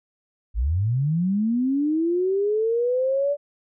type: linear sweep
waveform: sine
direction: up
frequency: 47.91 to 583 Hz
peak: -19 dBFS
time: 0.54-3.37 s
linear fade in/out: 50 ms
effects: none